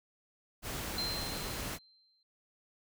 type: noise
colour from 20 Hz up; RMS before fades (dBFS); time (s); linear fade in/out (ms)
pink; -39; 0.62-1.79; 50
type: tone with exponential decay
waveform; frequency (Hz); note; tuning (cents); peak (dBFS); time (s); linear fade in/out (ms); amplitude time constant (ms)
sine; 4123; C8; -26; -32; 0.98-2.23; 2; 270
effects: none